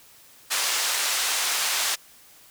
white band-pass noise, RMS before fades -25 dBFS, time 0.5-1.96 s, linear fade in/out 20 ms, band 750 to 7900 Hz, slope 12 dB/octave, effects white hiss -52 dBFS RMS until 2.5 s

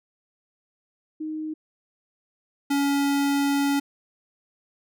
sine / square tone pair in turn, 311.1 / 281.4 Hz, D#4 / C#4, 0 / +26 cents, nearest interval major second, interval 174 cents, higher first, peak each -28 / -21 dBFS, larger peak second, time 1.2-1.54 / 2.7-3.8 s, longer second, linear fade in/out 10 ms, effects none

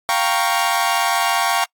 sawtooth chord, G half-diminished seventh, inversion third, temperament equal, 698.5 / 784 / 932.3 / 1108.7 Hz, F5 / G5 / Bb5 / Db6, 0 / 0 / 0 / 0 cents, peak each -18 dBFS, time 0.09-1.64 s, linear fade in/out 0 ms, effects noise-tail reverb RT60 0.1 s tail -26 dB re dry + AAC 64 kbps

